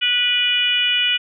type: harmonic tone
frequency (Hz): 490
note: B4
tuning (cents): -14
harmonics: 3 / 4 / 5 / 6 / 7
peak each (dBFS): -26 / -29 / -21 / -17 / -29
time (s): 0.01-1.18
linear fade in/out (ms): 20
effects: none